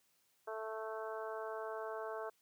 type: harmonic tone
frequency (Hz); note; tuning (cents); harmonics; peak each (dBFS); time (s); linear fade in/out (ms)
220; A3; 0; 2 / 3 / 4 / 5 / 6 / 7; -44 / -45 / -49 / -49 / -51 / -52; 0.47-2.3; 10
effects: white hiss -75 dBFS RMS until 2.41 s + high-pass 60 Hz 12 dB/octave